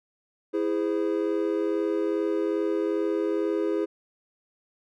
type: chord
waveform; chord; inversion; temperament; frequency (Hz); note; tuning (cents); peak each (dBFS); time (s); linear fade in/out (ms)
triangle; E augmented; none; just; 329.6 / 412 / 515; E4 / G#4 / B#4; 0 / -14 / -28; -25 / -25 / -30; 0.53-3.86; 20
effects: none